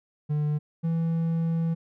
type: tone pair in turn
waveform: triangle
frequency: 149.5 / 165 Hz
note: D3 / E3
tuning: +31 / +2 cents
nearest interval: major second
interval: 171 cents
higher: second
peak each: -21 dBFS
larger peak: neither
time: 0.29-0.59 / 0.83-1.75 s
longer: second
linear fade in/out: 20 ms
effects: none